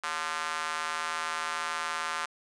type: tone with high-pass filter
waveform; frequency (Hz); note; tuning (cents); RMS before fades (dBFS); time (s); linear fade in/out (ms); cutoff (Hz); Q
square; 80.2; E2; -47; -33; 0.03-2.26; 10; 1200; 2.2
effects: resampled to 22050 Hz + 9-bit